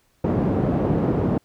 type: band-pass noise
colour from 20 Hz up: pink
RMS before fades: -21 dBFS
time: 0.24-1.38 s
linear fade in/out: 5 ms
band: 120 to 480 Hz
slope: 12 dB/octave
effects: pink hiss -64 dBFS RMS until 1.44 s